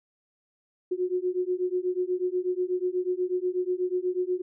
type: beating tone pair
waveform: sine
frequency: 359.6 / 367.8 Hz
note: F#4 / F#4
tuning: -49 / -10 cents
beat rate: 8.2 Hz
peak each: -28 dBFS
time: 0.91-4.42 s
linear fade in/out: 10 ms
effects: none